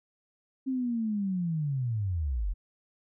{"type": "linear sweep", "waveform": "sine", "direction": "down", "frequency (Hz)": [268.1, 39.42], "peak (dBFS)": -27, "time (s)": [0.66, 2.54], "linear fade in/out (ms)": 20, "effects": []}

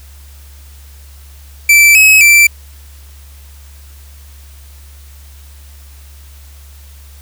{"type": "tone with pitch steps", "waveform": "45% pulse", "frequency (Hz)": [2330, 2561, 2340], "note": ["D7", "D#7", "D7"], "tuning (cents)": [-14, 49, -7], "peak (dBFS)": -3, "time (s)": [1.69, 2.47], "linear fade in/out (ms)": 5, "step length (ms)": 260, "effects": ["added 70 Hz sine -34 dBFS peak until 7.21 s", "white hiss -44 dBFS RMS until 7.21 s"]}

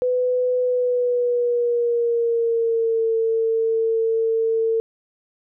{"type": "tone with pitch glide", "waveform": "sine", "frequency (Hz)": [500, 450.6], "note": ["B4", "A4"], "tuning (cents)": [21, 41], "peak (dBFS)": -17, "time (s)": [0.02, 4.8], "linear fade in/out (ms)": 0, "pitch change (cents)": -180, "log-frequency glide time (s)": [0.61, 3.06], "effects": []}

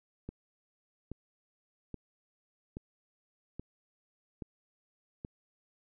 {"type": "click train", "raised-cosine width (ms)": 3, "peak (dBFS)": -27, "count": 7, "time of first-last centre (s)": [0.29, 5.249], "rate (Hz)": 1.21, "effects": []}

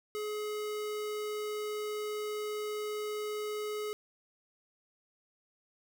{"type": "tone", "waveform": "square", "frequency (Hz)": 422.5, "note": "G#4", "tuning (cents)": 30, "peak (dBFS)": -35, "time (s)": [0.15, 3.93], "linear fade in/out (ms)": 0, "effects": []}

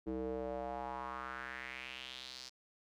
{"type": "tone with band-pass filter sweep", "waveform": "square", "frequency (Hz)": 64.1, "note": "C2", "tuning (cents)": -35, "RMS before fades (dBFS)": -43, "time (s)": [0.06, 2.5], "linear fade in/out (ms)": 20, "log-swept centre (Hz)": [350, 5100], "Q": 3.5, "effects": []}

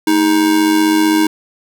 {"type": "tone with amplitude modulation", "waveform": "square", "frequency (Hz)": 314.5, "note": "D#4", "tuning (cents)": 19, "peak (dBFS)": -8, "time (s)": [0.07, 1.27], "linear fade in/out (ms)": 5, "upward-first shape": "sine", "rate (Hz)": 95.5, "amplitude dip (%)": 55, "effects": []}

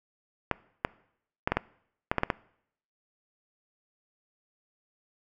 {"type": "clicks", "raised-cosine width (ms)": 0.5, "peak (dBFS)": -9, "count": 9, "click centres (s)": [0.513, 0.849, 1.475, 1.52, 1.57, 2.115, 2.183, 2.234, 2.302], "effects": ["noise-tail reverb RT60 0.7 s tail -22 dB re dry"]}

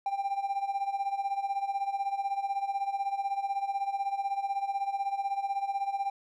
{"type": "tone with tremolo", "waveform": "triangle", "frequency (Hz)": 792, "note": "G5", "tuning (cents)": 18, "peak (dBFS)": -23, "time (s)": [0.06, 6.1], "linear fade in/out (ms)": 2, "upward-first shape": "sine", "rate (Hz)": 16, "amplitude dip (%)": 80, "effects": ["tanh soft clip ceiling -21 dBFS"]}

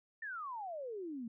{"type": "exponential sweep", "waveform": "sine", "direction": "down", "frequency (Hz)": [1829, 220], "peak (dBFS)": -40, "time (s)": [0.22, 1.28], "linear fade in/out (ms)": 5, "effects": []}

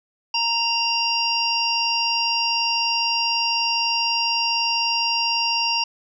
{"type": "harmonic tone with a mistuned harmonic", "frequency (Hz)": 928, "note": "A#5", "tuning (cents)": -8, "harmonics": [1, 3, 5, 6], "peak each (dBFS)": [-25, -23, -26, -25], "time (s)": [0.34, 5.84], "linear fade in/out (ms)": 5, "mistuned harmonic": 5, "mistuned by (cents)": 52, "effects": []}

